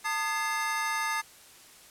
square tone cluster, 894 / 1228 / 1700 / 2090 Hz, A5 / D#6 / G#6 / C7, +27 / -23 / +40 / -2 cents, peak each -34 / -34 / -35 / -35 dBFS, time 0.04-1.22 s, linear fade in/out 20 ms, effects white hiss -53 dBFS RMS until 1.9 s + low-pass 12000 Hz 12 dB/octave

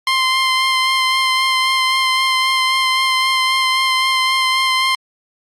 15% pulse tone with vibrato, 1046 Hz, C6, 1 cent flat, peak -7 dBFS, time 0.07-4.95 s, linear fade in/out 2 ms, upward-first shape sine, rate 3.8 Hz, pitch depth 15 cents each way, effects low-pass 8000 Hz 12 dB/octave + Opus 48 kbps

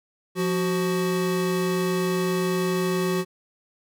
square tone pair together, 175.94 / 372.8 Hz, F3 / F#4, +13 / +13 cents, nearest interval octave + minor second, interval 1300 cents, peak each -26 / -25 dBFS, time 0.35-3.25 s, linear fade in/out 50 ms, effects none

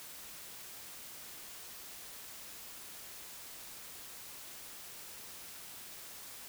silence, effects white hiss -49 dBFS RMS until 6.48 s

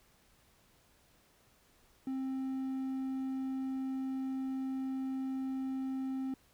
triangle tone, 264.4 Hz, C4, 18 cents sharp, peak -32 dBFS, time 2.07-6.34 s, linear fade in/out 2 ms, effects pink hiss -67 dBFS RMS until 6.53 s

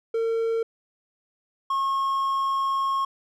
triangle tone pair in turn, 454.8 / 1085.8 Hz, A#4 / C#6, -43 / -36 cents, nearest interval octave + minor third, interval 1507 cents, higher second, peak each -20 dBFS, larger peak neither, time 0.14-0.63 / 1.7-3.05 s, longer second, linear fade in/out 5 ms, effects none

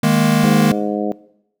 square chord, D# suspended fourth, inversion none, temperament equal with one note detuned, 155.56 / 207.7 / 234.2 Hz, D#3 / G#3 / A#3, 0 / 0 / +8 cents, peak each -17 dBFS, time 0.03-0.72 s, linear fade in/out 5 ms
harmonic tone, 103.83 Hz, G#2, in tune, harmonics 2 / 3 / 4 / 5 / 6 / 7, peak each -22 / -24 / -25 / -26 / -27 / -27 dBFS, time 0.44-1.12 s, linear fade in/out 0 ms
effects noise-tail reverb RT60 0.8 s tail -20 dB re dry

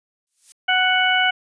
violet noise with exponential growth, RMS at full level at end -35 dBFS, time 0.27-0.52 s, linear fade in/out 0 ms, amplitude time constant 54 ms
harmonic tone, 741 Hz, F#5, 2 cents sharp, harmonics 1 / 2 / 3 / 4, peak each -21 / -19 / -22 / -21 dBFS, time 0.68-1.31 s, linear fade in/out 10 ms
effects resampled to 22050 Hz

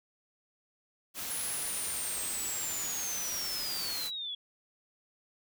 white noise, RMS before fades -38 dBFS, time 1.14-4.11 s, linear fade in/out 50 ms
sine linear sweep, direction down, 10550 to 3322 Hz, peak -35 dBFS, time 1.3-4.35 s, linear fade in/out 5 ms
effects none

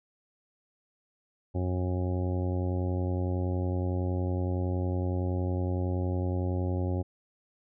harmonic tone, 90.8 Hz, F#2, 32 cents flat, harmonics 1 / 2 / 3 / 4 / 5 / 6 / 7 / 8 / 9, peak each -28 / -37 / -36 / -37 / -46 / -40 / -48 / -47 / -46 dBFS, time 1.54-7.03 s, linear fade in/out 20 ms, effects none

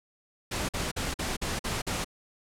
pink noise bursts, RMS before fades -31 dBFS, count 7, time 0.51-2.046 s, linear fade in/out 10 ms, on 180 ms, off 46 ms, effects low-pass 10000 Hz 12 dB/octave

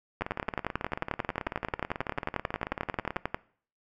two click trains, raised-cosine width 0.5 ms, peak -13 / -18 dBFS, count 36 / 55, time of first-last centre 0.22-3.345 / 0.21-3.161 s, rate 11.2 / 18.3 Hz, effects noise-tail reverb RT60 0.5 s tail -21 dB re dry

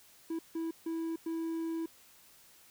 triangle tone bursts at uneven times, 327.9 Hz, E4, 9 cents flat, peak -31 dBFS, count 4, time 0.3-0.39 / 0.55-0.71 / 0.86-1.16 / 1.26-1.86 s, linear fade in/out 5 ms, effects white hiss -60 dBFS RMS until 2.7 s

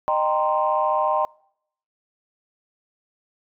sine chord, C minor seventh, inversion first, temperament equal with one note detuned, 613.7 / 784 / 932.3 / 1046.5 Hz, Eb5 / G5 / Bb5 / C6, -24 / 0 / 0 / 0 cents, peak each -23 / -24 / -24 / -23 dBFS, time 0.08-1.25 s, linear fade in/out 0 ms, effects noise-tail reverb RT60 0.7 s tail -26 dB re dry + tanh soft clip ceiling -8 dBFS

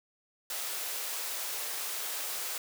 white high-pass noise, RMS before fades -36 dBFS, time 0.5-2.58 s, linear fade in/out 2 ms, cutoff 400 Hz, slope 24 dB/octave, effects none

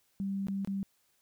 sine tone with dropouts, 196 Hz, G3, in tune, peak -31 dBFS, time 0.2-0.83 s, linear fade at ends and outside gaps 0 ms, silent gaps 0.47-0.484 / 0.648-0.674 s, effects white hiss -72 dBFS RMS until 1.21 s

